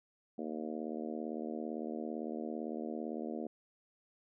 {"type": "harmonic tone", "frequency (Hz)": 77.78, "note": "D#2", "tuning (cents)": 0, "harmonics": [3, 4, 5, 6, 7, 8, 9], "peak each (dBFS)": [-41, -43, -45, -47, -48, -49, -50], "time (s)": [0.38, 3.47], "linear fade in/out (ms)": 5, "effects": []}